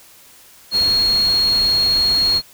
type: tone in noise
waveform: sine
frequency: 4291 Hz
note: C8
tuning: 43 cents sharp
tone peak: -13 dBFS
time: 0.71-2.42 s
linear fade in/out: 50 ms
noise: pink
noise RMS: -29 dBFS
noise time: 0.71-2.42 s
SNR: +13 dB
effects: white hiss -46 dBFS RMS until 2.53 s